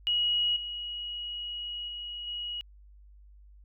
sine tone with level steps, 2903 Hz, F#7, 34 cents flat, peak -24 / -34 / -36 / -33 dBFS, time 0.07-2.61 s, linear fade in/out 0 ms, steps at 0.56 / 1.88 / 2.27 s, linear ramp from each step 5 ms, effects added 50 Hz sine -51 dBFS peak until 3.64 s

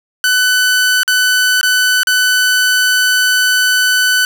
sawtooth tone with dropouts, 1500 Hz, F#6, 23 cents sharp, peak -6 dBFS, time 0.24-4.25 s, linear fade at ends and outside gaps 1 ms, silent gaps 1.033-1.078 / 1.612-1.63 / 2.033-2.071 s, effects none

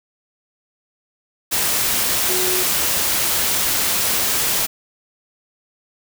sine tone in noise, 367.8 Hz, F#4, 10 cents flat, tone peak -24 dBFS, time 2.28-2.64 s, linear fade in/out 20 ms, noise white, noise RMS -19 dBFS, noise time 1.51-4.67 s, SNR -8 dB, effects none

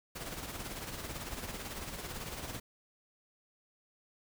pink noise with tremolo, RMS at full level -40 dBFS, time 0.15-2.6 s, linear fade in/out 10 ms, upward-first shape sine, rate 18 Hz, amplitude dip 50%, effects none

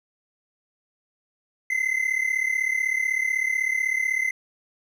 triangle tone pair together, 2040 / 2076 Hz, C7 / C7, -44 / -14 cents, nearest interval unison, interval 30 cents, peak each -23 / -23 dBFS, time 1.7-4.31 s, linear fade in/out 5 ms, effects none

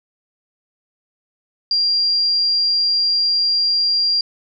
sine tone, 4769 Hz, D8, 26 cents sharp, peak -14 dBFS, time 1.71-4.21 s, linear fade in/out 2 ms, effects none

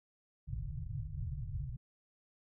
white low-pass noise, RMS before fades -40 dBFS, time 0.47-1.77 s, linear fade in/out 10 ms, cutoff 150 Hz, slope 96 dB/octave, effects none

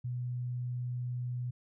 sine tone, 123.47 Hz, B2, in tune, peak -33 dBFS, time 0.04-1.51 s, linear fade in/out 10 ms, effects none

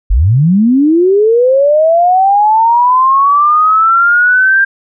sine linear sweep, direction up, 39.42 to 1598 Hz, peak -5 dBFS, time 0.1-4.65 s, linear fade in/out 10 ms, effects none

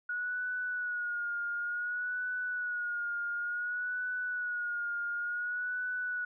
sine tone with vibrato, 1452 Hz, F#6, 33 cents flat, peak -32 dBFS, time 0.09-6.25 s, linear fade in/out 5 ms, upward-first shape sine, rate 0.56 Hz, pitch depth 45 cents each way, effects none

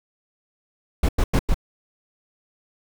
brown noise bursts, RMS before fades -17 dBFS, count 4, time 1.03-1.544 s, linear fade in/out 5 ms, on 58 ms, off 94 ms, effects none

